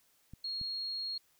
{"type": "clicks", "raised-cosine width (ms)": 5, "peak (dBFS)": -35, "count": 2, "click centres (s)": [0.336, 0.614]}
{"type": "tone", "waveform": "sine", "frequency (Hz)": 4282, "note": "C8", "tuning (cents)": 39, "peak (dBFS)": -35, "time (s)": [0.44, 1.18], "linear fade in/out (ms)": 5}
{"effects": ["white hiss -70 dBFS RMS until 1.39 s"]}